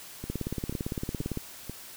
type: two click trains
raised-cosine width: 3 ms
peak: -23 / -18 dBFS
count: 4 / 20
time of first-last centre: 0.24-1.696 / 0.3-1.373 s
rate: 2.06 / 17.7 Hz
effects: white hiss -46 dBFS RMS until 1.96 s